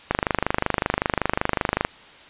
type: click train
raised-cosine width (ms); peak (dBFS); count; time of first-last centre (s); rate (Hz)
0.5; -4; 45; 0.11-1.849; 25.3
effects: white hiss -46 dBFS RMS until 2.29 s + resampled to 8000 Hz